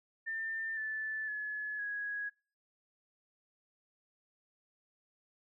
sine tone with pitch steps, 1795 / 1750 / 1706 / 1663.2 Hz, A6 / A6 / G#6 / G#6, +34 / -10 / +46 / +2 cents, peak -35 dBFS, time 0.26-2.3 s, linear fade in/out 20 ms, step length 510 ms, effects noise-tail reverb RT60 0.4 s tail -25 dB re dry

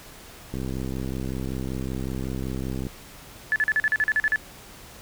click train, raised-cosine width 3 ms, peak -18 dBFS, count 153, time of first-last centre 0.54-2.868 s, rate 65.3 Hz
sine tone bursts, 1729 Hz, A6, 31 cents flat, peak -18 dBFS, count 11, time 3.52-4.359 s, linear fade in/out 0 ms, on 39 ms, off 41 ms
effects pink hiss -45 dBFS RMS until 5.01 s

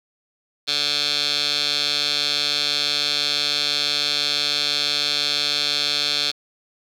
15% pulse tone with band-pass filter, 146 Hz, D3, 10 cents flat, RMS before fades -22 dBFS, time 0.67-6.32 s, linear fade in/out 20 ms, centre 4000 Hz, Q 6.3, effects 8-bit

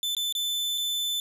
40% pulse tone with dropouts, 3520 Hz, A7, in tune, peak -25 dBFS, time 0.03-1.2 s, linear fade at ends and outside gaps 1 ms, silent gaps 0.15-0.167 / 0.325-0.351 / 0.777-0.78 s, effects none

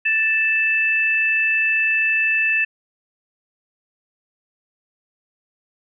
sine tone pair together, 1764.4 / 2637 Hz, A6 / E7, +4 / 0 cents, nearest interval perfect fifth, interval 696 cents, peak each -21 / -17 dBFS, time 0.05-2.65 s, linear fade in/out 10 ms, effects none

